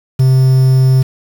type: tone with quantisation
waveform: triangle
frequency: 130.81 Hz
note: C3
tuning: in tune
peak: -4 dBFS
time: 0.19-1.03 s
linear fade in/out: 10 ms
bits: 5
effects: none